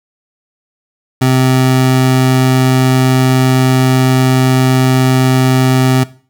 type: tone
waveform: 25% pulse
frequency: 129.7 Hz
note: C3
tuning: 15 cents flat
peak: -4 dBFS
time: 1.21-6.04 s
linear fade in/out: 10 ms
effects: noise-tail reverb RT60 0.4 s tail -18 dB re dry